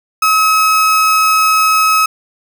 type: tone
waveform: 35% pulse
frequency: 1281 Hz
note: E6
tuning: 50 cents flat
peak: -7 dBFS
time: 0.22-2.06 s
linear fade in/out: 5 ms
effects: none